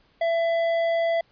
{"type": "tone with tanh clipping", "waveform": "triangle", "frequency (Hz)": 668, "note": "E5", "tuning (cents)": 23, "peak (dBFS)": -22, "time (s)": [0.21, 1.21], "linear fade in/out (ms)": 5, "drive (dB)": 14, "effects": ["pink hiss -62 dBFS RMS until 1.31 s", "resampled to 11025 Hz"]}